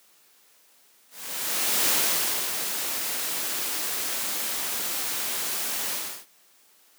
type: noise with ADSR envelope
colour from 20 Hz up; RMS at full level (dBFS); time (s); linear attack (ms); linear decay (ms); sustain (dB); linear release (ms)
white; -22; 1.1-6.26; 790; 590; -7; 340
effects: white hiss -59 dBFS RMS until 6.98 s + high-pass 200 Hz 12 dB/octave